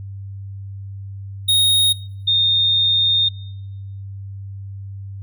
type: tone pair in turn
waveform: square / sine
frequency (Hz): 3732 / 3662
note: A#7 / A#7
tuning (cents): +1 / -32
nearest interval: unison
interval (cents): 33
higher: first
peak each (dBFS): -13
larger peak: neither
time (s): 1.48-1.93 / 2.27-3.29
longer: second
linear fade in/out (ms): 10
effects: noise-tail reverb RT60 1.0 s tail -24 dB re dry + added 98 Hz sine -29 dBFS peak until 5.22 s